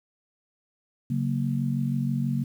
sine chord, F# major, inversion second, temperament just, 138.75 / 185 / 231.2 Hz, C#3 / F#3 / A#3, +2 / 0 / -14 cents, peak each -26 / -32 / -28 dBFS, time 1.1-2.44 s, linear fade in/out 5 ms, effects 9-bit

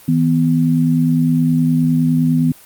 sine tone pair together, 160 / 249.8 Hz, D#3 / B3, +49 / +20 cents, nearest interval minor sixth, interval 771 cents, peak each -14 dBFS, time 0.08-2.52 s, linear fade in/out 5 ms, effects white hiss -43 dBFS RMS until 2.65 s + Opus 32 kbps

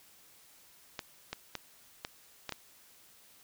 clicks, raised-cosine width 0.2 ms, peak -19 dBFS, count 6, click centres 0.992 / 1.33 / 1.553 / 2.049 / 2.493 / 2.523 s, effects white hiss -60 dBFS RMS until 3.43 s

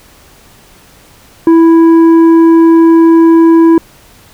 triangle tone with tanh clipping, 329.6 Hz, E4, in tune, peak -3 dBFS, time 1.47-3.78 s, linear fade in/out 2 ms, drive 11 dB, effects pink hiss -41 dBFS RMS until 4.33 s

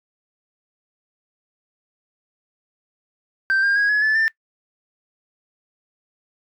sine tone with pitch steps, 1563 / 1605.1 / 1648.3 / 1692.7 / 1738.3 / 1785.1 Hz, G6 / G6 / G#6 / G#6 / A6 / A6, -6 / +41 / -14 / +33 / -21 / +25 cents, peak -13 dBFS, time 3.5-4.28 s, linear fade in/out 0 ms, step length 130 ms, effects noise-tail reverb RT60 0.1 s tail -24 dB re dry + tanh soft clip ceiling -14 dBFS

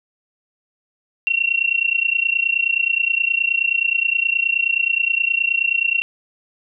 sine tone with amplitude modulation, 2734 Hz, F7, 37 cents flat, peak -12 dBFS, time 1.27-6.02 s, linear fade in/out 0 ms, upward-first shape sine, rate 29.5 Hz, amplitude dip 90%, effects none

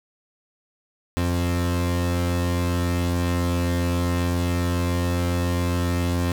35% pulse tone pair together, 87.31 / 261.6 Hz, F2 / C4, 0 / 0 cents, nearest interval octave + perfect fifth, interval 1900 cents, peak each -20 / -25 dBFS, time 1.17-6.32 s, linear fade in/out 0 ms, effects none

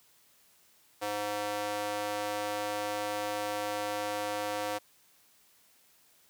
square tone with high-pass filter, 103.83 Hz, G#2, in tune, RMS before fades -34 dBFS, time 1.01-4.79 s, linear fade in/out 20 ms, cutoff 560 Hz, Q 1.6, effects white hiss -64 dBFS RMS until 6.29 s + high-pass 60 Hz 12 dB/octave

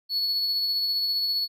triangle tone with tremolo, 4400 Hz, C#8, 14 cents flat, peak -21 dBFS, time 0.09-1.48 s, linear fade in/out 50 ms, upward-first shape sine, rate 15 Hz, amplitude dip 25%, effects none

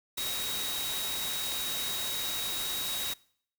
sine tone in noise, 3801 Hz, A#7, 33 cents sharp, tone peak -35 dBFS, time 0.17-3.14 s, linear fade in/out 10 ms, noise white, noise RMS -35 dBFS, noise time 0.17-3.14 s, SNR -3 dB, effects noise-tail reverb RT60 0.6 s tail -23 dB re dry

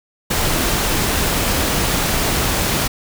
pink noise, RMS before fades -18 dBFS, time 0.3-2.88 s, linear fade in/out 10 ms, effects none

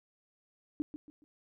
sine tone with echo, 297.9 Hz, D4, 25 cents sharp, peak -29 dBFS, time 0.8-0.82 s, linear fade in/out 0 ms, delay 140 ms, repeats 3, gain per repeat -10 dB, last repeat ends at 1.24 s, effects none

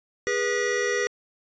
square tone cluster, 409.9 / 487.9 / 1931 Hz, G#4 / B4 / B6, -23 / -21 / -39 cents, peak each -28 dBFS, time 0.27-1.07 s, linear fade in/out 0 ms, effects resampled to 16000 Hz

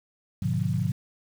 sine chord, G# diminished seventh, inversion none, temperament just, 103.83 / 124.59 / 149.51 / 179.41 Hz, G#2 / B2 / D3 / F3, 0 / +16 / +31 / +47 cents, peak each -29 dBFS, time 0.42-0.92 s, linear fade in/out 5 ms, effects 8-bit

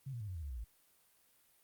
sine tone with pitch steps, 135 / 118.89 / 104.7 / 92.21 / 81.2 / 71.51 / 62.98 / 55.46 Hz, C#3 / A#2 / G#2 / F#2 / E2 / D2 / B1 / A1, -45 / +35 / +15 / -5 / -26 / -46 / +35 / +14 cents, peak -40 dBFS, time 0.06-0.644 s, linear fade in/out 10 ms, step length 73 ms, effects white hiss -70 dBFS RMS until 1.63 s + Opus 32 kbps

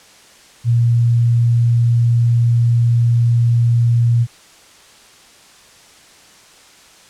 sine tone, 118.1 Hz, A#2, 23 cents sharp, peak -10 dBFS, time 0.64-4.27 s, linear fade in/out 50 ms, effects white hiss -45 dBFS RMS until 7.09 s + low-pass 8000 Hz 12 dB/octave

